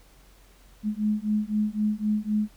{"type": "beating tone pair", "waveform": "sine", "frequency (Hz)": [210, 213.9], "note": ["G#3", "A3"], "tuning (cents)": [19, -49], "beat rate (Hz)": 3.9, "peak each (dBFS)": -26, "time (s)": [0.83, 2.49], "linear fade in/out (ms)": 50, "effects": ["added 45 Hz sine -54 dBFS peak until 2.56 s", "pink hiss -58 dBFS RMS until 2.56 s"]}